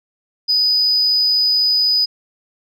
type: tone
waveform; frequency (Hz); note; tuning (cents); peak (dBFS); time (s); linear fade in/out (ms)
sine; 4978; D#8; 0; -11; 0.48-2.06; 20
effects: tanh soft clip ceiling -9 dBFS